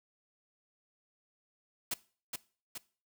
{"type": "noise with echo", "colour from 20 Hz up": "white", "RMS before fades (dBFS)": -34, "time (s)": [1.91, 1.94], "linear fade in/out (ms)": 5, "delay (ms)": 420, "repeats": 2, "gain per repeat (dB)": -4, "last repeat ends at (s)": 2.78, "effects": ["noise-tail reverb RT60 0.4 s tail -20 dB re dry"]}